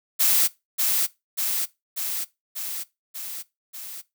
blue noise with echo, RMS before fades -19 dBFS, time 0.19-0.48 s, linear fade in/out 20 ms, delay 590 ms, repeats 6, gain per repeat -3 dB, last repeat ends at 4.02 s, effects noise-tail reverb RT60 0.2 s tail -19 dB re dry

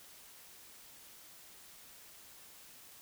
silence, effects white hiss -56 dBFS RMS until 3.01 s

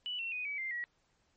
sine tone with pitch steps, 2960 / 2714 / 2489 / 2282 / 2093 / 1919.3 Hz, F#7 / E7 / D#7 / C#7 / C7 / B6, 0 / +50 / 0 / +50 / 0 / -50 cents, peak -35 dBFS, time 0.06-0.84 s, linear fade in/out 0 ms, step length 130 ms, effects pink hiss -74 dBFS RMS until 1.36 s + MP3 32 kbps

